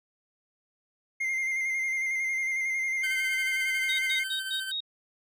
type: tone with vibrato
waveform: triangle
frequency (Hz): 2104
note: C7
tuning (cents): +9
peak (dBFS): -25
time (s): 1.2-4.24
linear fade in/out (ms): 10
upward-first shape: square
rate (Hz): 11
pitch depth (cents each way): 23
type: tone with tremolo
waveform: 25% pulse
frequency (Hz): 1546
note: G6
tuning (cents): -24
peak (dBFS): -27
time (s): 3.03-4.72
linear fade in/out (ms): 10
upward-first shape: sine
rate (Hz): 14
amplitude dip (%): 40
type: tone bursts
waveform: sine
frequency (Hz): 3757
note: A#7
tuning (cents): +13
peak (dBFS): -29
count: 5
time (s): 3.89-4.805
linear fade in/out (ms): 5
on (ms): 95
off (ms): 110
effects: none